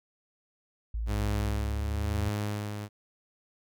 sine exponential sweep, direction up, 54.2 to 80.5 Hz, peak -29 dBFS, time 0.94-2.29 s, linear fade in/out 5 ms
sawtooth tone with tremolo, 104.2 Hz, G#2, 6 cents sharp, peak -25 dBFS, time 1.06-2.89 s, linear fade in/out 50 ms, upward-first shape sine, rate 0.99 Hz, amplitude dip 50%
effects none

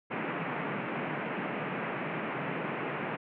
pink band-pass noise, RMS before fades -35 dBFS, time 0.1-3.17 s, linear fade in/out 20 ms, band 140 to 2600 Hz, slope 48 dB/octave, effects none

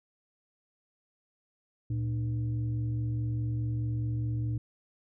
sine tone with frequency modulation, 115.4 Hz, A#2, 17 cents flat, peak -28 dBFS, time 1.9-4.58 s, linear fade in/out 5 ms, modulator 186 Hz, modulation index 0.47, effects none

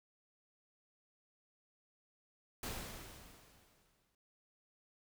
pink noise with exponential decay, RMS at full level -41 dBFS, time 2.63-4.15 s, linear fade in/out 2 ms, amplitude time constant 330 ms, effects none

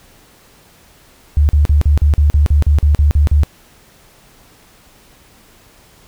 sine tone bursts, 73.42 Hz, D2, in tune, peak -7 dBFS, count 13, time 1.37-3.434 s, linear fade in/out 0 ms, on 120 ms, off 42 ms, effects pink hiss -47 dBFS RMS until 6.07 s

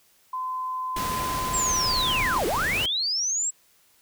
sine tone, 1025 Hz, C6, 36 cents flat, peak -27 dBFS, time 0.33-2.39 s, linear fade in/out 5 ms
pink noise, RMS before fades -31 dBFS, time 0.96-2.86 s, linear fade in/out 5 ms
sine linear two-way sweep, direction down then up, 7760 to 310 to 7760 Hz, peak -23 dBFS, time 1.53-3.51 s, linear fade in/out 20 ms, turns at 2.46 s
effects white hiss -61 dBFS RMS until 4.01 s

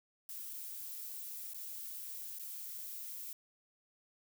violet noise with dropouts, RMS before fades -45 dBFS, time 0.29-3.33 s, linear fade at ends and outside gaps 1 ms, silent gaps 1.535-1.545 / 2.387-2.395 s, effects none

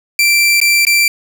sawtooth tone with dropouts, 2349 Hz, D7, in tune, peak -5 dBFS, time 0.19-1.08 s, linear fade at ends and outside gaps 2 ms, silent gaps 0.602-0.614 / 0.851-0.868 s, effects none

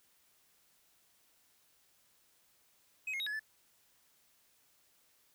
triangle tone with pitch steps, 2535 / 2148 / 3791 / 1695 / 1745 Hz, D#7 / C7 / A#7 / G#6 / A6, +32 / +45 / +28 / +35 / -15 cents, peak -34 dBFS, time 3.07-3.395 s, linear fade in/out 5 ms, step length 65 ms, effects white hiss -70 dBFS RMS until 5.34 s

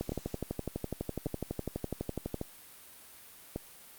two click trains, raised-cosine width 2 ms, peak -20 / -21 dBFS, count 29 / 4, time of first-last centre 0.01-2.343 / 0.12-3.56 s, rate 12 / 0.872 Hz, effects white hiss -53 dBFS RMS until 3.98 s + Opus 48 kbps

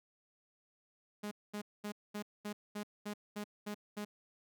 sawtooth tone bursts, 207.7 Hz, G#3, in tune, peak -35 dBFS, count 10, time 1.23-4.05 s, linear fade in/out 10 ms, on 84 ms, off 220 ms, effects none

